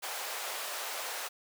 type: high-pass noise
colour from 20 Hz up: pink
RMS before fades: -38 dBFS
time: 0.02-1.29 s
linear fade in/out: 20 ms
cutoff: 550 Hz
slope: 24 dB/octave
effects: none